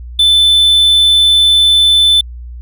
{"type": "tone", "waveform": "triangle", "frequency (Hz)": 3520, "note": "A7", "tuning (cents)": 0, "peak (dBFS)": -4, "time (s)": [0.19, 2.21], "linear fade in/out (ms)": 5, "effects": ["added 60 Hz sine -25 dBFS peak until 2.61 s"]}